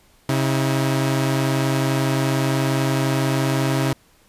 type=tone pair together; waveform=sawtooth; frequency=134.77 / 320.8 Hz; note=C#3 / E4; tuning=-48 / -47 cents; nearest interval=octave + minor third; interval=1501 cents; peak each=-15 / -20 dBFS; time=0.29-3.93 s; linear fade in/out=2 ms; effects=pink hiss -56 dBFS RMS until 4.28 s + resampled to 32000 Hz